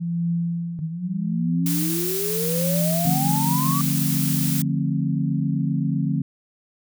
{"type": "tone with tremolo", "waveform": "sine", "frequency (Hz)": 169.9, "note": "F3", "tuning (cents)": -47, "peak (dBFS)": -19, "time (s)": [0, 3.72], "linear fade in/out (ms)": 20, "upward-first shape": "triangle", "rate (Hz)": 0.8, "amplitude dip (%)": 90}
{"type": "exponential sweep", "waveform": "sine", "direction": "up", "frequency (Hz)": [152.5, 1166], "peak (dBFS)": -25, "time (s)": [0.79, 3.81], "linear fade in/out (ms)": 0}
{"type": "noise", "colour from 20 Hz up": "blue", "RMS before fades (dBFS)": -27, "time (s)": [1.66, 4.62], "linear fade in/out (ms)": 2}
{"type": "chord", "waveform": "sine", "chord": "D minor seventh", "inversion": "none", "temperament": "equal with one note detuned", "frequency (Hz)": [146.83, 174.61, 220, 265.6], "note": ["D3", "F3", "A3", "C4"], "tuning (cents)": [0, 0, 0, 26], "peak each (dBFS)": [-23, -25, -28, -27], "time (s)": [3.05, 6.22], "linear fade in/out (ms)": 5}
{"effects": []}